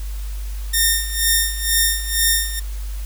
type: tone with tremolo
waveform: 5% pulse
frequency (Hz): 1826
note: A#6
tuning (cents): -36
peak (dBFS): -3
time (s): 0.73-2.6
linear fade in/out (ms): 10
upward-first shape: sine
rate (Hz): 2.1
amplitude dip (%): 80
effects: added 50 Hz sine -24 dBFS peak until 3.05 s + white hiss -42 dBFS RMS until 3.05 s